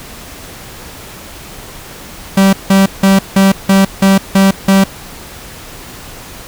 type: tone bursts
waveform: 45% pulse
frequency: 194 Hz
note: G3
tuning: 18 cents flat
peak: -5 dBFS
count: 8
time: 2.37-4.84 s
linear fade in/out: 5 ms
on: 160 ms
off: 170 ms
effects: pink hiss -31 dBFS RMS until 6.47 s